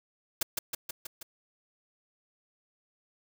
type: noise with echo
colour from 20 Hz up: white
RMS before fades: -28 dBFS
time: 0.41-0.43 s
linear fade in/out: 5 ms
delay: 160 ms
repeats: 5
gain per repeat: -3 dB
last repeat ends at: 1.23 s
effects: none